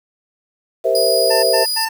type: chord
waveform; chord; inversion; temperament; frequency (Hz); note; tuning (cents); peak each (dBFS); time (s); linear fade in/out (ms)
sine; C dominant seventh; second; equal with one note detuned; 392 / 466.2 / 523.3 / 652.8; G4 / Bb4 / C5 / E5; 0 / 0 / 0 / -17; -22 / -19 / -18 / -17; 0.84-1.65; 20
type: tone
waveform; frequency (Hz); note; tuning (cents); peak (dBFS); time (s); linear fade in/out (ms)
sawtooth; 4924; D#8; -19; -15; 0.95-1.85; 2
type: tone bursts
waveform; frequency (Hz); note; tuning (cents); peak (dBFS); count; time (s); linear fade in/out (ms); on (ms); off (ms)
25% pulse; 893; A5; +25; -16; 3; 1.3-1.89; 10; 130; 100
effects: 7-bit